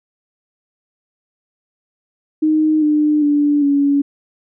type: tone with pitch steps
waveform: sine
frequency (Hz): 310.1 / 300.8 / 291.7 / 282.9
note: D#4 / D4 / D4 / C#4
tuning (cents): -6 / +42 / -12 / +35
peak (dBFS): -11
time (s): 2.42-4.02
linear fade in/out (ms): 10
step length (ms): 400
effects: none